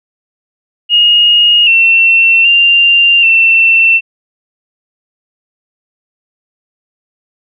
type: tone with pitch steps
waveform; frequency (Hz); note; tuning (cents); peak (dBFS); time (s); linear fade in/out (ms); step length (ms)
sine; 2864 / 2702 / 2786 / 2688; F7 / E7 / F7 / E7; +43 / +42 / -5 / +33; -4; 0.89-4.01; 50; 780
effects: none

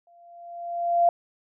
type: tone with exponential growth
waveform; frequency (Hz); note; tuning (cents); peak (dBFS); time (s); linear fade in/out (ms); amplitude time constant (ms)
sine; 690; F5; -21; -14; 0.07-1.09; 2; 220
effects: none

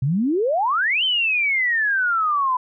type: exponential two-way sweep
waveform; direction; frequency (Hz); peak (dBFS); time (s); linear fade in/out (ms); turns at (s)
sine; up then down; 123.47 to 3136 to 991; -17; 0.02-2.57; 5; 1.04
effects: none

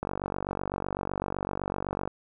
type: click train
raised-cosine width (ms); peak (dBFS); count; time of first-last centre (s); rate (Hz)
1; -16; 99; 0.03-2.076; 47.9
effects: none

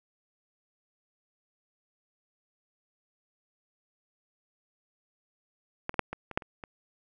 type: clicks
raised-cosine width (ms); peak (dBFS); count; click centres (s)
0.5; -15 / -26 / -7 / -20 / -25 / -10 / -30 / -25; 8; 5.894 / 5.942 / 5.993 / 6.13 / 6.313 / 6.375 / 6.422 / 6.638
effects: none

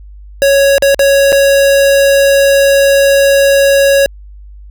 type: tone with dropouts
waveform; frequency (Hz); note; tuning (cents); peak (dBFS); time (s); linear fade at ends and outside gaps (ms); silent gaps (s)
square; 554.4; C#5; 0; -6; 0.42-4.06; 0; 0.781-0.823 / 0.945-0.993 / 1.321-1.327
effects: added 50 Hz sine -30 dBFS peak until 4.7 s

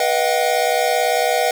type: tone cluster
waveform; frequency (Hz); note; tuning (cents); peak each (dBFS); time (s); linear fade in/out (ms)
square; 488.4 / 627 / 709 / 767; B4 / D#5 / F5 / G5; -19 / +13 / +26 / -38; -22; 0-1.51; 2
effects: none

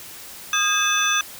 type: tone cluster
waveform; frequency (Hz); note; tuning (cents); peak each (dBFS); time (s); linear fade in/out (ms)
sine; 1236 / 1615 / 2590 / 3496 / 6020; D#6 / G#6 / E7 / A7 / F#8; -12 / -49 / -31 / -12 / +29; -24; 0.53-1.21; 2
effects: white hiss -39 dBFS RMS until 1.39 s

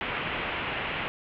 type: low-pass noise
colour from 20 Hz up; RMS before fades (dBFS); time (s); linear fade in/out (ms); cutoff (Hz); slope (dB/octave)
white; -32; 0.01-1.08; 0; 3000; 48
effects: none

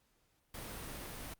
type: noise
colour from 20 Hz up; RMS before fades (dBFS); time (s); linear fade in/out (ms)
pink; -45; 0.54-1.34; 5
effects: pink hiss -75 dBFS RMS until 1.39 s + Opus 48 kbps

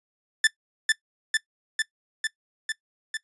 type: tone with echo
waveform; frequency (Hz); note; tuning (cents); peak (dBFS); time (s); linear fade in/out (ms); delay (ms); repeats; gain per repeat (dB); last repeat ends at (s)
sawtooth; 1762; A6; +2; -12; 0.44-0.47; 2; 450; 6; -2; 3.17
effects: noise-tail reverb RT60 0.1 s tail -19 dB re dry + resampled to 24000 Hz

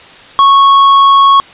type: tone with hard clipping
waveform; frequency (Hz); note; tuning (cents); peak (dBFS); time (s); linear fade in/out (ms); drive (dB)
sine; 1104; C#6; -7; -4; 0.39-1.4; 0; 6
effects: white hiss -35 dBFS RMS until 1.53 s + resampled to 8000 Hz

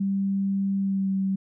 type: tone with pitch glide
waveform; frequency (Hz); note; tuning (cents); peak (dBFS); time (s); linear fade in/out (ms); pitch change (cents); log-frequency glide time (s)
sine; 196 to 192.97; G3 to G3; 0 to -27; -22; 0-1.36; 10; -27; 0.79-1.08
effects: none

